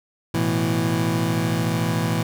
25% pulse chord, A suspended second, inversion none, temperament equal, 110 / 123.47 / 164.81 Hz, A2 / B2 / E3, 0 / 0 / 0 cents, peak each -21 / -23 / -19 dBFS, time 0.34-2.23 s, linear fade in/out 5 ms, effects none

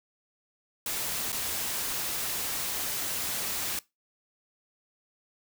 white noise with dropouts, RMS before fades -32 dBFS, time 0.86-3.79 s, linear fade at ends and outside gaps 2 ms, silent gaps 1.32-1.327 s, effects noise-tail reverb RT60 0.2 s tail -20 dB re dry

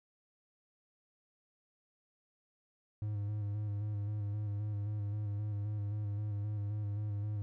triangle tone with vibrato, 103.83 Hz, G#2, in tune, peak -32 dBFS, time 3.02-7.42 s, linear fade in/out 0 ms, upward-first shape square, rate 3.8 Hz, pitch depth 30 cents each way, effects none

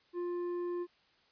sine tone with tanh clipping, 351.2 Hz, F4, 10 cents sharp, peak -35 dBFS, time 0.13-0.87 s, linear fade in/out 50 ms, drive 7 dB, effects white hiss -68 dBFS RMS until 1.31 s + resampled to 11025 Hz

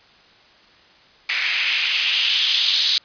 blue noise with band-pass filter sweep, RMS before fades -19 dBFS, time 1.29-2.98 s, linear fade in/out 2 ms, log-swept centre 2100 to 3900 Hz, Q 3.3, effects white hiss -51 dBFS RMS until 3.04 s + resampled to 11025 Hz

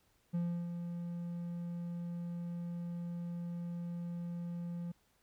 triangle tone with ADSR envelope, 172.5 Hz, F3, 21 cents flat, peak -29 dBFS, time 0.33-4.92 s, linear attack 19 ms, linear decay 320 ms, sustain -7 dB, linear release 7 ms, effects pink hiss -73 dBFS RMS until 5.22 s

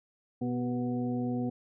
harmonic tone with a mistuned harmonic, 123 Hz, B2, 7 cents flat, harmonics 1 / 2 / 3 / 4 / 6, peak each -36 / -30 / -42 / -40 / -43 dBFS, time 0.41-1.5 s, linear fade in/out 10 ms, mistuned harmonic 3, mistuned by +47 cents, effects none

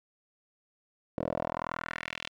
10% pulse tone with band-pass filter sweep, 41.15 Hz, E1, 2 cents flat, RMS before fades -36 dBFS, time 1.18-2.29 s, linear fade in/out 0 ms, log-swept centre 450 to 3300 Hz, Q 2.4, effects none

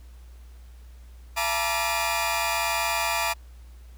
sawtooth tone cluster, 676 / 870 / 951 / 1169 / 2428 Hz, E5 / A5 / A#5 / D6 / D#7, +43 / -20 / +34 / -8 / -43 cents, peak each -27 / -27 / -26 / -28 / -26 dBFS, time 1.36-3.34 s, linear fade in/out 20 ms, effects added 60 Hz sine -43 dBFS peak until 3.97 s + pink hiss -60 dBFS RMS until 3.97 s

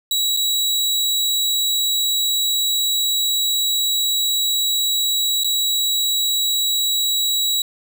sawtooth tone with dropouts, 3888 Hz, B7, 28 cents flat, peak -14 dBFS, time 0.11-7.62 s, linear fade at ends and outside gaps 2 ms, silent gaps 0.366-0.371 / 5.436-5.444 s, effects none

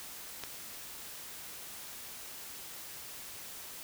click, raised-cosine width 0.2 ms, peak -21 dBFS, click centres 0.437 s, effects white hiss -46 dBFS RMS until 3.83 s

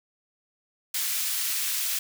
white high-pass noise, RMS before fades -28 dBFS, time 0.94-1.99 s, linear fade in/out 5 ms, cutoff 1900 Hz, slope 12 dB/octave, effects none

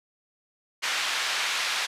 pink band-pass noise, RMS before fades -28 dBFS, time 0.82-1.87 s, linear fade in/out 20 ms, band 1500 to 4900 Hz, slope 12 dB/octave, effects resampled to 32000 Hz

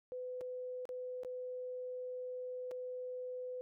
sine tone with dropouts, 503 Hz, B4, 32 cents sharp, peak -40 dBFS, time 0.12-3.61 s, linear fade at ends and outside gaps 0 ms, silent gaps 0.409-0.413 / 0.854-0.891 / 1.234-1.248 / 2.711-2.715 s, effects none

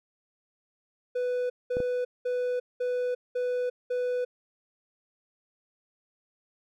triangle tone bursts, 495.8 Hz, B4, 7 cents sharp, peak -24 dBFS, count 6, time 1.15-4.25 s, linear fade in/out 10 ms, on 350 ms, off 200 ms
clicks, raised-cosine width 2 ms, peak -20 dBFS, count 2, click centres 1.769 / 1.803 s
effects none

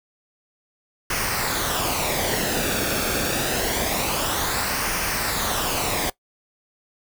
pink noise with flanger, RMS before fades -24 dBFS, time 1.1-6.1 s, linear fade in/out 5 ms, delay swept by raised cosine 0.26 to 1.01 ms, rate 0.26 Hz, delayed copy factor -0.55, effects noise-tail reverb RT60 0.1 s tail -20 dB re dry

